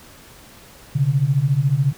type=beating tone pair; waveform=sine; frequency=129.6 / 143.6 Hz; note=C3 / D3; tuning=-16 / -39 cents; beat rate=14 Hz; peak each=-19 / -17 dBFS; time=0.95-1.93 s; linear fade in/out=10 ms; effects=pink hiss -45 dBFS RMS until 1.97 s